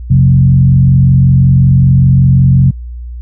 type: tone with frequency modulation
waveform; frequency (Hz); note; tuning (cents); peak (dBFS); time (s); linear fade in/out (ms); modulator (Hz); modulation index
sine; 131.5; C3; +9; -3; 0.1-2.71; 10; 45.3; 0.81
effects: added 60 Hz sine -21 dBFS peak until 3.21 s